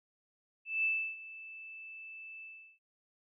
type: tone with ADSR envelope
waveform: sine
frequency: 2637 Hz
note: E7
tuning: in tune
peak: -27 dBFS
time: 0.65-2.79 s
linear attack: 190 ms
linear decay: 320 ms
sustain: -18 dB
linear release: 360 ms
effects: none